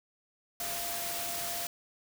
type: tone in noise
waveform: sine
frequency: 690 Hz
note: F5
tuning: 21 cents flat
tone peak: -41 dBFS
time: 0.6-1.67 s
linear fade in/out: 2 ms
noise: white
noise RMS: -36 dBFS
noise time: 0.6-1.67 s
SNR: -8 dB
effects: none